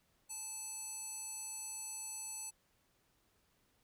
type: tone with band-pass filter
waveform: square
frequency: 872 Hz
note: A5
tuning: 16 cents flat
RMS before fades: -45 dBFS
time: 0.29-2.51 s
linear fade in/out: 20 ms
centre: 8500 Hz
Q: 8
effects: pink hiss -75 dBFS RMS until 3.83 s